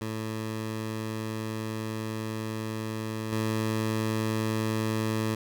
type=tone with level steps; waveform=15% pulse; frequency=110 Hz; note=A2; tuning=in tune; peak=-25 / -20 dBFS; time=0.01-5.35 s; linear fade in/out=5 ms; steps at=3.32 s; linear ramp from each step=2 ms; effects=none